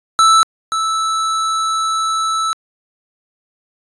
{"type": "tone pair in turn", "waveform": "square", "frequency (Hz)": [1318.5, 1313.9], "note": ["E6", "E6"], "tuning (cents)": [0, -6], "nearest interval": "unison", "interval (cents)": 6, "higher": "first", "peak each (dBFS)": [-8, -16], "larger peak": "first", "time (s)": [[0.19, 0.43], [0.72, 2.53]], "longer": "second", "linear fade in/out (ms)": 0, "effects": ["resampled to 22050 Hz"]}